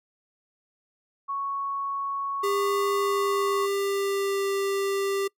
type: tone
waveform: sine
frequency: 1108.7 Hz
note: C#6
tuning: in tune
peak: -27 dBFS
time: 1.28-3.67 s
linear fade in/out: 20 ms
type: tone with pitch glide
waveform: square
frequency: 400.8 to 394.4 Hz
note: G4 to G4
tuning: +38 to +11 cents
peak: -25 dBFS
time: 2.43-5.28 s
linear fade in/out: 10 ms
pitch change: -27 cents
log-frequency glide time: 2.94-4.47 s
effects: noise-tail reverb RT60 0.1 s tail -24 dB re dry